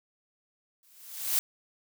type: noise with exponential growth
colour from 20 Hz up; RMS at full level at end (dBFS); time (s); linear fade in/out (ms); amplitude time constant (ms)
blue; -24; 0.83-1.39; 0; 120
effects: none